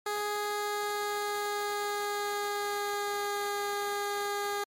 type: tone with pitch glide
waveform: 15% pulse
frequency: 415.3 to 407.2 Hz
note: G#4 to G#4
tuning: 0 to -34 cents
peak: -24 dBFS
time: 0.06-4.64 s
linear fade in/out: 5 ms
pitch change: -34 cents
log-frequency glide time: 0.3-3.62 s
effects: MP3 64 kbps